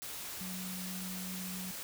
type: tone in noise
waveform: sine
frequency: 185 Hz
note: F#3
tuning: in tune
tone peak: -41 dBFS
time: 0.41-1.71 s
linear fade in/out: 0 ms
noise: white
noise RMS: -43 dBFS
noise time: 0.02-1.83 s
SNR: -1 dB
effects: none